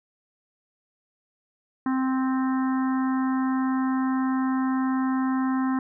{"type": "harmonic tone", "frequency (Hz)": 261.6, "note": "C4", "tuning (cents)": 0, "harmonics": [1, 3, 4, 5, 6, 7], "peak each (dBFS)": [-22, -35, -33, -38, -41, -41], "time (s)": [1.86, 5.79], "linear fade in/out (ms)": 2, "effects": []}